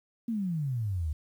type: exponential sweep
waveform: sine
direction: down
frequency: 238.8 to 72.3 Hz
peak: -28 dBFS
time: 0.28-1.13 s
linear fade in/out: 5 ms
effects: 10-bit